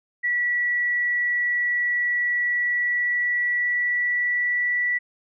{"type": "tone with pitch glide", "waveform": "sine", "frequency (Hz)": [1944, 1957.5], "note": ["B6", "B6"], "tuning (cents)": [-28, -16], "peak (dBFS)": -20, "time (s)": [0.23, 4.99], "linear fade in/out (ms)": 20, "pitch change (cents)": 12, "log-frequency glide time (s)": [2.41, 4.79], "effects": []}